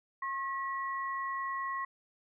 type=tone pair together; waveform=sine; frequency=1081 / 1926.1 Hz; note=C#6 / B6; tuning=-44 / -44 cents; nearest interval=minor seventh; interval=1000 cents; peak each=-34 / -39 dBFS; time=0.22-1.85 s; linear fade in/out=5 ms; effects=none